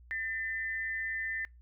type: tone pair together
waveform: sine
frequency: 1796 / 2016 Hz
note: A6 / B6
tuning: +35 / +35 cents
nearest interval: major second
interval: 200 cents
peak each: -34 / -38 dBFS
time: 0.11-1.45 s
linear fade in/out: 0 ms
effects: noise-tail reverb RT60 0.2 s tail -25 dB re dry + added 60 Hz sine -53 dBFS peak until 1.61 s